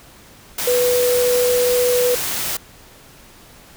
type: tone in noise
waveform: sine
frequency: 492.6 Hz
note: B4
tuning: 5 cents flat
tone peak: -14 dBFS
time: 0.67-2.15 s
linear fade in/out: 5 ms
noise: white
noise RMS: -23 dBFS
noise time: 0.58-2.57 s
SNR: +6 dB
effects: pink hiss -45 dBFS RMS until 3.76 s